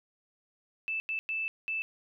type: tone bursts at uneven times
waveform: sine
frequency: 2637 Hz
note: E7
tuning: in tune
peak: -30 dBFS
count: 4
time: 0.88-1 / 1.09-1.19 / 1.29-1.48 / 1.68-1.82 s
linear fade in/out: 0 ms
effects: none